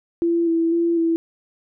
sine tone with vibrato, 334.5 Hz, E4, 25 cents sharp, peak -16 dBFS, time 0.22-1.16 s, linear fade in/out 0 ms, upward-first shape square, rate 2 Hz, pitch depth 20 cents each way, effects none

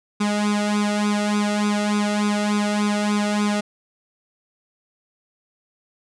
sawtooth tone with flanger, 207.7 Hz, G#3, in tune, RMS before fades -21 dBFS, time 0.2-3.61 s, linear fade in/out 10 ms, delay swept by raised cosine 0.81 to 1.51 ms, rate 3.4 Hz, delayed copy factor +0.85, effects resampled to 22050 Hz

